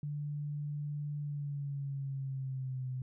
sine tone with pitch glide, 146.83 to 128.56 Hz, D3 to C3, 0 to -30 cents, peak -35 dBFS, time 0.03-3.02 s, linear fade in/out 2 ms, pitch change -230 cents, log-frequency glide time 1.19-2.88 s, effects none

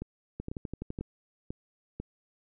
two click trains, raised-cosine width 3 ms, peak -23 / -23 dBFS, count 5 / 8, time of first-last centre 0.02-2 / 0.4-0.988 s, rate 2.02 / 11.9 Hz, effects none

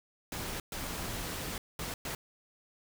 pink noise bursts at uneven times, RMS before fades -38 dBFS, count 4, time 0.32-0.6 / 0.72-1.58 / 1.79-1.94 / 2.05-2.15 s, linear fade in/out 2 ms, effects none

